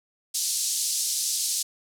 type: band-pass noise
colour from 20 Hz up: pink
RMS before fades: -27 dBFS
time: 0.34-1.63 s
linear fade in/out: 10 ms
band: 4700 to 11000 Hz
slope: 24 dB/octave
effects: none